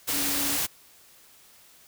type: tone in noise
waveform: sine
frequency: 283.5 Hz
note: C#4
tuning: 39 cents sharp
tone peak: -34 dBFS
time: 0.12-0.57 s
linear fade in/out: 20 ms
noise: white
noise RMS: -27 dBFS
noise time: 0.07-0.67 s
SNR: -10 dB
effects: white hiss -55 dBFS RMS until 1.87 s